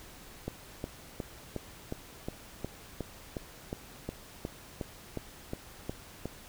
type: click train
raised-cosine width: 2 ms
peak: -21 dBFS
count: 17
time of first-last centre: 0.48-6.256 s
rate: 2.77 Hz
effects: pink hiss -51 dBFS RMS until 6.48 s